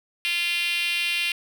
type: tone with high-pass filter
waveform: 5% pulse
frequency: 345.7 Hz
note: F4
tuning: 18 cents flat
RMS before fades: -25 dBFS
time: 0.25-1.32 s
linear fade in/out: 0 ms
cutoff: 2600 Hz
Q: 4.4
effects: none